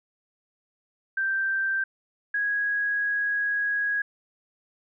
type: tone pair in turn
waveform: sine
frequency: 1568 / 1656.1 Hz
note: G6 / G#6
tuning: 0 / -5 cents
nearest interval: minor second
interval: 95 cents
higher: second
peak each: -23 dBFS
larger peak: neither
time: 1.17-1.84 / 2.34-4.02 s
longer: second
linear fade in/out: 5 ms
effects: none